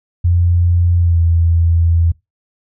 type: tone with pitch glide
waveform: sine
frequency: 87 to 83.84 Hz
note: F2 to E2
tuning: -6 to +30 cents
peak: -9 dBFS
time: 0.24-2.12 s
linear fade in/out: 10 ms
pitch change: -64 cents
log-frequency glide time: 0.98-1.19 s
effects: noise-tail reverb RT60 0.2 s tail -23 dB re dry